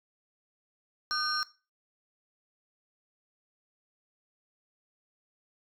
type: tone cluster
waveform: sine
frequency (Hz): 1219 / 1520 / 4223 / 5510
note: D#6 / F#6 / C8 / F8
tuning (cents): -36 / +46 / +15 / -24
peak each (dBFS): -33 / -33 / -34 / -32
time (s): 1.11-1.43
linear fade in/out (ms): 0
effects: noise-tail reverb RT60 0.3 s tail -17 dB re dry + tanh soft clip ceiling -21 dBFS